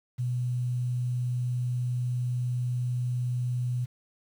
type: tone with quantisation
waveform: sine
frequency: 123.5 Hz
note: B2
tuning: in tune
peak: -26 dBFS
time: 0.18-3.86 s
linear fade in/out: 20 ms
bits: 9
effects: none